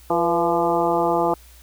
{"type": "harmonic tone with a mistuned harmonic", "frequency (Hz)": 171, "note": "F3", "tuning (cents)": -36, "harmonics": [1, 2, 3, 4, 5, 6, 7], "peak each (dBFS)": [-31, -23, -24, -23, -23, -28, -28], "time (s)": [0.1, 1.34], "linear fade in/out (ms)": 2, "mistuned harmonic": 3, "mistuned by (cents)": -58, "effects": ["added 60 Hz sine -46 dBFS peak until 1.62 s", "white hiss -51 dBFS RMS until 1.62 s"]}